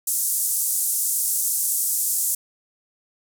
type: band-pass noise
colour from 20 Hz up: white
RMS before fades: -23 dBFS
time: 0.07-2.35 s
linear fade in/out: 5 ms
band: 7300 to 13000 Hz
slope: 24 dB/octave
effects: none